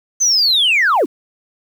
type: linear sweep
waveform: sine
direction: down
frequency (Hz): 6272 to 220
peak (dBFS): -9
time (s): 0.2-1.06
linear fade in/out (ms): 20
effects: tanh soft clip ceiling -8 dBFS + 7-bit